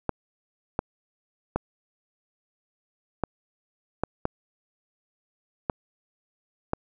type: clicks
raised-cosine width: 1 ms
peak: -10 dBFS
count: 8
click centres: 0.093 / 0.791 / 1.56 / 3.237 / 4.036 / 4.254 / 5.698 / 6.734 s
effects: none